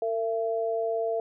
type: tone pair together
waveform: sine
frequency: 454 / 672 Hz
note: A#4 / E5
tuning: -46 / +33 cents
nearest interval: perfect fifth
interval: 679 cents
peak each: -28 / -28 dBFS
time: 0.02-1.2 s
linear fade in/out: 2 ms
effects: none